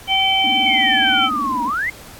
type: harmonic tone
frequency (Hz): 771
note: G5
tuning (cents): -29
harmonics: 1 / 3 / 4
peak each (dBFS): -19 / -20 / -16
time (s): 0.07-1.3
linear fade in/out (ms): 50
type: tone with vibrato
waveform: sine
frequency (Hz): 263.6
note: C4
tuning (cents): +13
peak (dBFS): -25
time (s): 0.44-1.7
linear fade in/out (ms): 2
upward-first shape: square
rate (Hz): 19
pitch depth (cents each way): 200
type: exponential two-way sweep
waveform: sine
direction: down then up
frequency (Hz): 2268 to 933 to 2157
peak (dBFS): -18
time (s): 0.66-1.9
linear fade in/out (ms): 5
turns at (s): 1.64
effects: pink hiss -40 dBFS RMS until 2.19 s + AAC 64 kbps